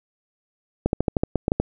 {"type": "clicks", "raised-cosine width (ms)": 2, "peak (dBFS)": -6, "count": 10, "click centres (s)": [0.86, 0.931, 1.006, 1.082, 1.168, 1.235, 1.357, 1.481, 1.519, 1.6], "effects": []}